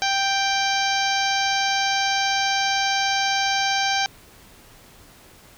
harmonic tone, 785 Hz, G5, 2 cents sharp, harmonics 1 / 2 / 3 / 4 / 5 / 6 / 7 / 8, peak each -23 / -26 / -28 / -29 / -30 / -31 / -31 / -32 dBFS, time 0.02-4.06 s, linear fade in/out 0 ms, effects pink hiss -49 dBFS RMS until 5.57 s

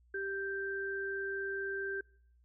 sine tone pair together, 392 / 1568.9 Hz, G4 / G6, 0 / +1 cents, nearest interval 2 octaves, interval 2401 cents, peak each -38 / -37 dBFS, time 0.14-2.01 s, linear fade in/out 5 ms, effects noise-tail reverb RT60 0.6 s tail -26 dB re dry + added 60 Hz sine -63 dBFS peak until 2.44 s

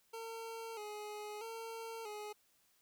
25% pulse tone with vibrato, 436.6 Hz, A4, 13 cents flat, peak -40 dBFS, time 0.13-2.33 s, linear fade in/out 10 ms, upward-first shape square, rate 0.78 Hz, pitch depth 68 cents each way, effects white hiss -73 dBFS RMS until 2.81 s

